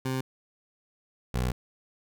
20% pulse tone pair in turn, 130.81 / 62.25 Hz, C3 / B1, 0 / +14 cents, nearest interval octave + minor second, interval 1286 cents, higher first, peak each -23 / -21 dBFS, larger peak second, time 0.05-0.21 / 1.34-1.52 s, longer second, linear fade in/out 5 ms, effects none

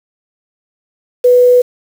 sine tone with quantisation, 493.9 Hz, B4, in tune, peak -4 dBFS, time 1.24-1.62 s, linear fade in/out 10 ms, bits 5, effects none

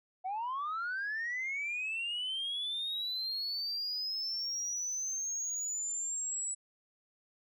sine linear sweep, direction up, 723 to 7902 Hz, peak -32 dBFS, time 0.24-6.55 s, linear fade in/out 20 ms, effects tanh soft clip ceiling -31 dBFS

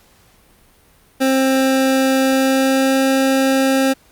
25% pulse tone with pitch glide, 265.2 to 267.2 Hz, C4 to C4, +23 to +36 cents, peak -9 dBFS, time 1.2-3.94 s, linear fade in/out 20 ms, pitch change +13 cents, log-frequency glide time 2.2-3.02 s, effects pink hiss -52 dBFS RMS until 4.11 s + Opus 48 kbps

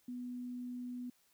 sine tone, 246.9 Hz, B3, in tune, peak -40 dBFS, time 0.08-1.1 s, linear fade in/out 5 ms, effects white hiss -72 dBFS RMS until 1.33 s

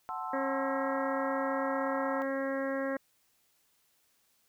sine chord, F# half-diminished seventh, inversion none, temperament equal, 740 / 880 / 1046.5 / 1318.5 Hz, F#5 / A5 / C6 / E6, 0 / 0 / 0 / 0 cents, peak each -40 dBFS, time 0.09-2.22 s, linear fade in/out 0 ms
harmonic tone, 270.9 Hz, C#4, 40 cents flat, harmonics 1 / 2 / 3 / 4 / 5 / 6 / 7 / 8, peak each -35 / -33 / -47 / -43 / -46 / -42 / -43 / -56 dBFS, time 0.33-2.97 s, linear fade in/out 5 ms
effects white hiss -71 dBFS RMS until 4.48 s

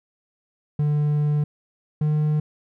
triangle tone pair in turn, 148.3 / 151.59 Hz, D3 / D#3, +17 / -45 cents, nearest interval unison, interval 38 cents, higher second, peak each -16 dBFS, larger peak neither, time 0.79-1.44 / 2.01-2.4 s, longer first, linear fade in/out 5 ms, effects none

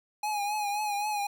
square tone with vibrato, 830.6 Hz, G#5, in tune, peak -29 dBFS, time 0.23-1.27 s, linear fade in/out 5 ms, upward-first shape triangle, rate 3.8 Hz, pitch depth 58 cents each way, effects 11-bit

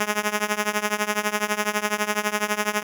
5% pulse tone with tremolo, 209.7 Hz, G#3, 17 cents sharp, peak -7 dBFS, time 0-2.83 s, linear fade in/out 5 ms, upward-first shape triangle, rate 12 Hz, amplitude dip 95%, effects none

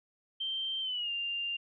sine tone with pitch glide, 3136 to 2794 Hz, G7 to F7, 0 to 0 cents, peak -32 dBFS, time 0.4-1.57 s, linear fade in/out 10 ms, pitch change -200 cents, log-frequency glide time 0.81-1.11 s, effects none

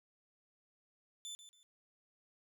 25% pulse tone with echo, 3520 Hz, A7, in tune, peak -40 dBFS, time 1.25-1.35 s, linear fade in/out 0 ms, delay 140 ms, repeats 2, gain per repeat -11 dB, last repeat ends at 1.63 s, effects 13-bit

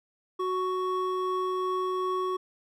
triangle tone pair together, 370 / 1112.6 Hz, F#4 / C#6, 0 / +6 cents, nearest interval octave + perfect fifth, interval 1906 cents, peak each -27 / -28 dBFS, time 0.39-2.37 s, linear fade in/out 10 ms, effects none

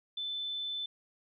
sine tone, 3520 Hz, A7, in tune, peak -34 dBFS, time 0.17-0.86 s, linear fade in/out 5 ms, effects none

